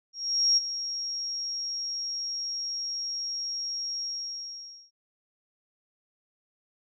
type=tone with ADSR envelope; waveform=sine; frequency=5588 Hz; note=F8; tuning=in tune; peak=-18 dBFS; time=0.13-4.91 s; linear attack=440 ms; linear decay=23 ms; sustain=-12 dB; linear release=880 ms; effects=none